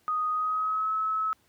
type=tone with pitch glide; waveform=sine; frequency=1244.5 to 1293.6 Hz; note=D#6 to E6; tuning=0 to -33 cents; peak=-25 dBFS; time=0.08-1.33 s; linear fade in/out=0 ms; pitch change=+67 cents; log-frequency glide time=0.31-0.92 s; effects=pink hiss -66 dBFS RMS until 1.48 s + high-pass 80 Hz 12 dB/octave